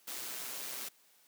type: noise with amplitude modulation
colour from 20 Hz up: white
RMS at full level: -40 dBFS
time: 0.07-0.89 s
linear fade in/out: 10 ms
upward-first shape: sine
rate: 127 Hz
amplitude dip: 35%
effects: white hiss -66 dBFS RMS until 1.27 s + high-pass 200 Hz 12 dB/octave